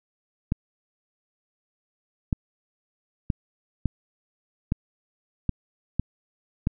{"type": "clicks", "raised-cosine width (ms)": 5, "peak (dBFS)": -10, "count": 8, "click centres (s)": [0.521, 2.328, 3.302, 3.857, 4.721, 5.493, 5.996, 6.671], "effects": []}